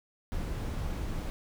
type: noise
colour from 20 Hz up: brown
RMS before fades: -34 dBFS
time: 0.32-1.3 s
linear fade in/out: 0 ms
effects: none